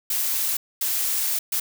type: noise bursts at uneven times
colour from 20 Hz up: blue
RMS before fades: -24 dBFS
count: 3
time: 0.1-0.57 / 0.81-1.39 / 1.52-1.6 s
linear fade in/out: 5 ms
effects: none